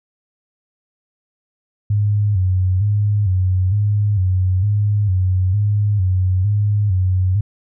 sine tone with vibrato, 98 Hz, G2, in tune, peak -13 dBFS, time 1.9-7.41 s, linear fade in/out 5 ms, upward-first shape square, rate 1.1 Hz, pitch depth 97 cents each way, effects none

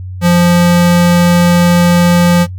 square tone, 174.61 Hz, F3, in tune, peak -6 dBFS, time 0.21-2.47 s, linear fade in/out 50 ms, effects noise-tail reverb RT60 0.1 s tail -17 dB re dry + added 92 Hz sine -21 dBFS peak until 2.58 s

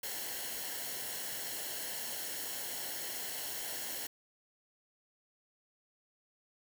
white noise with comb filter, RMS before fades -40 dBFS, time 0.03-4.07 s, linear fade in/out 5 ms, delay 0.82 ms, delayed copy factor -0.6, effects none

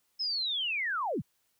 sine linear sweep, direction down, 5260 to 70 Hz, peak -29 dBFS, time 0.19-1.22 s, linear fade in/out 20 ms, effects white hiss -74 dBFS RMS until 1.59 s

